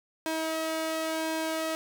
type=tone with flanger; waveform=sawtooth; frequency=320 Hz; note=D#4; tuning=49 cents sharp; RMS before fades=-31 dBFS; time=0.26-1.75 s; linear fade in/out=0 ms; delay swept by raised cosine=1.2 to 1.72 ms; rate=0.94 Hz; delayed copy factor=+0.5; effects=none